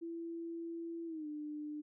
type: tone with pitch glide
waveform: sine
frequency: 334.4 to 299.6 Hz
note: E4 to D4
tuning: +25 to +35 cents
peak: -40 dBFS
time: 0.01-1.82 s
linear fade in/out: 20 ms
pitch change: -190 cents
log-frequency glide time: 1.06-1.27 s
effects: none